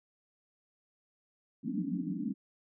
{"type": "band-pass noise", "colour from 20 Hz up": "pink", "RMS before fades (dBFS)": -35, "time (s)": [1.63, 2.34], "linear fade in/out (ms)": 20, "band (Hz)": [170, 300], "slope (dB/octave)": 96, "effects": []}